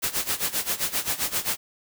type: noise with tremolo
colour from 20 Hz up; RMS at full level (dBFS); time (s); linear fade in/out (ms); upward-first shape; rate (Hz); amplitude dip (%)
white; -24; 0.02-1.57; 20; sine; 7.6; 85
effects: none